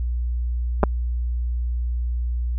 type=clicks; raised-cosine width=1 ms; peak=-3 dBFS; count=2; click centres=0.832 / 0.837 s; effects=added 60 Hz sine -21 dBFS peak until 2.58 s